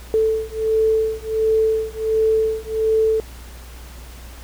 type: beating tone pair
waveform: sine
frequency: 440 / 441.4 Hz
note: A4 / A4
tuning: 0 / +5 cents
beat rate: 1.4 Hz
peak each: -19 dBFS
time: 0.14-3.2 s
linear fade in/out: 0 ms
effects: added 60 Hz sine -36 dBFS peak until 4.43 s + pink hiss -43 dBFS RMS until 4.43 s